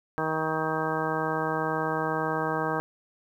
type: harmonic tone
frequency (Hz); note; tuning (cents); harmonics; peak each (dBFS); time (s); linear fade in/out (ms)
158; D#3; +27; 1 / 2 / 3 / 4 / 5 / 6 / 7 / 8 / 10; -35 / -34 / -32 / -35 / -34 / -34 / -35 / -36 / -34; 0.18-2.8; 0
effects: 10-bit